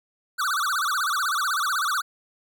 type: tone with vibrato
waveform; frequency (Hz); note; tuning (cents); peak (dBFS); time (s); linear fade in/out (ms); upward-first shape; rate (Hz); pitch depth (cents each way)
square; 1318.5; E6; 0; -23; 0.38-2.02; 20; sine; 16; 270
effects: none

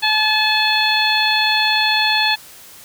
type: harmonic tone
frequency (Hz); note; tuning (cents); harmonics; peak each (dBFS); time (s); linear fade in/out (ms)
862; A5; -36; 1 / 2 / 3 / 4 / 5; -20 / -20 / -20 / -20 / -20; 0.02-2.36; 20
effects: white hiss -41 dBFS RMS until 2.84 s

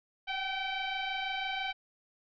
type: tone with frequency modulation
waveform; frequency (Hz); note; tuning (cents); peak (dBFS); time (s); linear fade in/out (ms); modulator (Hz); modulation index
sine; 784; G5; 0; -32; 0.27-1.73; 20; 771; 3.6
effects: none

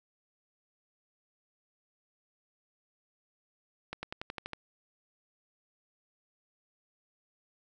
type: accelerating click train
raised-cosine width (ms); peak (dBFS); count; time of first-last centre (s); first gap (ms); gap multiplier
0.3; -21; 8; 3.93-4.533; 100; 0.95
effects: none

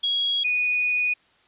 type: tone pair in turn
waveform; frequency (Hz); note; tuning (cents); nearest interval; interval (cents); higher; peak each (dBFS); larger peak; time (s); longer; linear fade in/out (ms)
sine; 3312 / 2472; G#7 / D#7; -5 / -12; perfect fourth; 507; first; -20; neither; 0.03-0.44 / 0.44-1.14; second; 10
effects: white hiss -60 dBFS RMS until 1.47 s + resampled to 8000 Hz

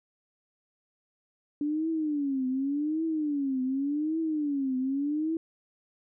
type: tone with vibrato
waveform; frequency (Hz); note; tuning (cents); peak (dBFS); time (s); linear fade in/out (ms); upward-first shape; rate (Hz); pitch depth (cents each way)
sine; 288.8; D4; -29; -26; 1.61-5.37; 2; triangle; 0.87; 220
effects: none

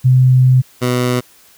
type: tone pair in turn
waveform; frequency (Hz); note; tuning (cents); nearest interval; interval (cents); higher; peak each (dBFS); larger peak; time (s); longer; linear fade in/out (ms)
sine / 15% pulse; 128.3 / 124.22; C3 / B2; -34 / +10; minor second; 56; first; -6 / -7; first; 0.04-0.62 / 0.81-1.21; first; 20
effects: white hiss -47 dBFS RMS until 1.57 s

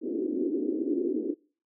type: band-pass noise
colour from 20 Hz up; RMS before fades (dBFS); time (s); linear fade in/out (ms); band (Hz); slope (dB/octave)
white; -29; 0.01-1.35; 50; 270 to 380; 48
effects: noise-tail reverb RT60 0.4 s tail -24 dB re dry

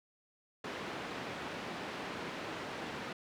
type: band-pass noise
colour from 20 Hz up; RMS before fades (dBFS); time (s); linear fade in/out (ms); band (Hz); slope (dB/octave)
pink; -42; 0.64-3.13; 5; 200 to 3000; 12
effects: none

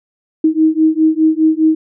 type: beating tone pair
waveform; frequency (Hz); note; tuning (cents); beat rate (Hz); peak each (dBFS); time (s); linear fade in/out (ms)
sine; 313.6 / 318.5; D#4 / D#4; +14 / +41; 4.9; -12; 0.44-1.75; 5
effects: none

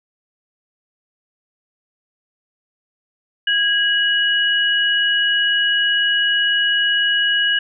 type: tone pair together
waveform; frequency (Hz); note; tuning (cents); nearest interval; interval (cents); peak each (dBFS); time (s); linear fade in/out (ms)
sine; 1646 / 2916; G#6 / F#7; -16 / -26; minor seventh; 990; -17; 3.47-7.59; 5
effects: none

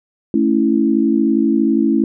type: chord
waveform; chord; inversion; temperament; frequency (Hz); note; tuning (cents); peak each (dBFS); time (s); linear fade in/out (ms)
sine; A major; none; equal; 220 / 277.2 / 329.6; A3 / C#4 / E4; 0 / 0 / 0; -16; 0.34-2.04; 2
effects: none

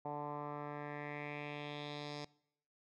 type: tone with low-pass filter sweep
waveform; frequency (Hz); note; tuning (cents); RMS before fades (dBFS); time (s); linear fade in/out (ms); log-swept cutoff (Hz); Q
10% pulse; 146.83; D3; 0; -44; 0.05-2.25; 5; 840 to 5100; 3.3
effects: noise-tail reverb RT60 0.7 s tail -23 dB re dry

